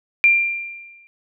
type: tone with exponential decay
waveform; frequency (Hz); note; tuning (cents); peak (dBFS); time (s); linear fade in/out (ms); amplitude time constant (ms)
sine; 2380; D7; +22; -8; 0.24-1.07; 0; 180
effects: none